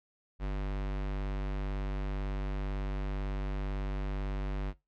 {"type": "tone", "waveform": "square", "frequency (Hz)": 49, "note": "G1", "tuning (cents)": 0, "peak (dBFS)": -32, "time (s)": [0.39, 4.74], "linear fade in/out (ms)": 50, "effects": ["noise-tail reverb RT60 0.2 s tail -19 dB re dry", "low-pass 3000 Hz 12 dB/octave"]}